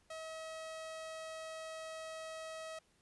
sawtooth tone, 640 Hz, D#5, 49 cents sharp, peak -40 dBFS, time 0.1-2.79 s, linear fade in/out 5 ms, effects pink hiss -72 dBFS RMS until 3.01 s + resampled to 24000 Hz

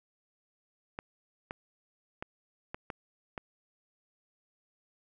clicks, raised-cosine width 0.5 ms, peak -22 dBFS, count 6, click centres 0.989 / 1.509 / 2.225 / 2.745 / 2.902 / 3.378 s, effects none

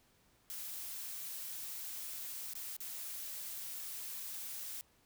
blue noise with dropouts, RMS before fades -44 dBFS, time 0.5-4.81 s, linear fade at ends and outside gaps 0 ms, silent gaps 2.535-2.553 / 2.766-2.804 s, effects pink hiss -70 dBFS RMS until 5.05 s

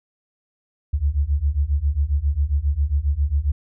sine beating tone pair, 68.2 / 75.6 Hz, C#2 / D#2, -28 / -49 cents, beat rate 7.4 Hz, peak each -21 / -20 dBFS, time 0.93-3.52 s, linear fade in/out 10 ms, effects none

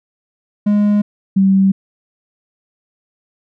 triangle / sine tone pair in turn, 206.9 / 193.11 Hz, G#3 / G3, -6 / -26 cents, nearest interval minor second, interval 120 cents, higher first, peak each -8 dBFS, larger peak neither, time 0.66-1.02 / 1.36-1.72 s, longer neither, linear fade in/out 10 ms, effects none

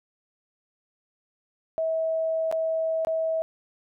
sine tone with dropouts, 646 Hz, E5, 35 cents flat, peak -23 dBFS, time 1.78-3.42 s, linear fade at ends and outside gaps 0 ms, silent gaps 2.514-2.525 / 3.049-3.071 s, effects none

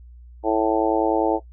harmonic tone, 110 Hz, A2, in tune, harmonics 3 / 4 / 5 / 6 / 7 / 8, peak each -22 / -23 / -24 / -25 / -25 / -26 dBFS, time 0.43-1.4 s, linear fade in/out 50 ms, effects noise-tail reverb RT60 0.1 s tail -17 dB re dry + added 60 Hz sine -41 dBFS peak until 1.52 s

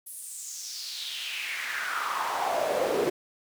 brown noise with high-pass filter sweep, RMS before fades -31 dBFS, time 0.06-3.1 s, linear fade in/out 10 ms, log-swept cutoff 11000 to 380 Hz, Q 4.1, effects none

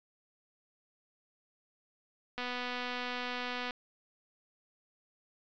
click train, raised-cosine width 0.3 ms, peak -22 dBFS, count 329, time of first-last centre 2.38-3.708 s, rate 247 Hz, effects resampled to 16000 Hz

